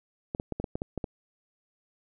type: clicks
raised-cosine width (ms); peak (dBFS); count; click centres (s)
2; -18; 9; 0.349 / 0.399 / 0.523 / 0.6 / 0.642 / 0.755 / 0.819 / 0.977 / 1.042
effects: none